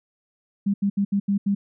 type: tone bursts at uneven times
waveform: sine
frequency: 200 Hz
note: G3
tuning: 35 cents sharp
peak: -18 dBFS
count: 6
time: 0.66-0.74 / 0.82-0.9 / 0.97-1.05 / 1.12-1.2 / 1.28-1.38 / 1.46-1.55 s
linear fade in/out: 10 ms
effects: none